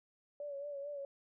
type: tone with vibrato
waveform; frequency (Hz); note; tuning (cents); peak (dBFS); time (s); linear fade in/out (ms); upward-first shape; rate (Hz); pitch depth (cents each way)
sine; 570; C#5; +48; -40; 0.4-1.05; 2; sine; 4.5; 49
effects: none